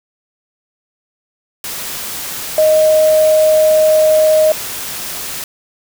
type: tone in noise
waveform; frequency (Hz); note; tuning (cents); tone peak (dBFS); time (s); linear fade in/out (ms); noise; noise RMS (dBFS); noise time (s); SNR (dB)
sine; 622.3; D#5; 0; -7; 2.58-4.52; 2; white; -24; 1.64-5.44; +14
effects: none